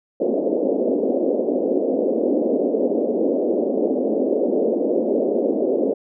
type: band-pass noise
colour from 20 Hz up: white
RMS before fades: -20 dBFS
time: 0.2-5.94 s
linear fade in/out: 10 ms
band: 230 to 570 Hz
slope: 48 dB/octave
effects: none